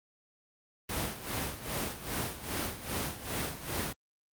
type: noise with tremolo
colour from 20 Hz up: pink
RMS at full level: -32 dBFS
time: 0.89-3.93 s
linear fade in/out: 5 ms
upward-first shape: sine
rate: 2.5 Hz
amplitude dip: 75%
effects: high-pass 60 Hz 12 dB/octave + Opus 32 kbps